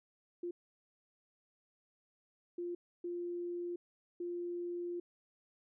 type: tone bursts at uneven times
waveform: sine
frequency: 349.2 Hz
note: F4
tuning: in tune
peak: -37 dBFS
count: 4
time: 0.43-0.51 / 2.58-2.75 / 3.04-3.76 / 4.2-5 s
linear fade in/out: 5 ms
effects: none